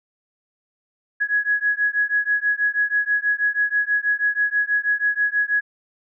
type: beating tone pair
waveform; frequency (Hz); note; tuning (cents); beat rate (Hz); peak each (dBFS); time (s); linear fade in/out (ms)
sine; 1670 / 1676.2; G#6 / G#6; +9 / +16; 6.2; -21; 1.2-5.61; 20
effects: none